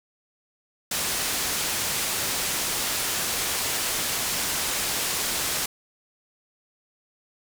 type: low-pass noise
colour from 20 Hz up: white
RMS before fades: -27 dBFS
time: 0.91-5.66 s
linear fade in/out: 5 ms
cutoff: 11000 Hz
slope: 12 dB/octave
effects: none